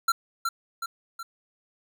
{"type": "tone with echo", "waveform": "square", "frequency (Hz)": 1360, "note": "F6", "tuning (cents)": -46, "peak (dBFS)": -20, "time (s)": [0.08, 0.12], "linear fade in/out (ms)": 5, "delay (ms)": 370, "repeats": 3, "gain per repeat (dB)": -5, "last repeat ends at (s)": 1.23, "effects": []}